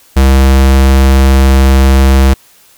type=tone; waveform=square; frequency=66.8 Hz; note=C2; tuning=36 cents sharp; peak=-4 dBFS; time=0.16-2.34 s; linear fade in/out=10 ms; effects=white hiss -44 dBFS RMS until 2.77 s